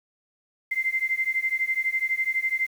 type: beating tone pair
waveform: sine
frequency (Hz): 2077 / 2089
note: C7 / C7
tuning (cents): -13 / -3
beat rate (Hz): 12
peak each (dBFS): -26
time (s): 0.71-2.67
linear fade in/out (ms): 10
effects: 8-bit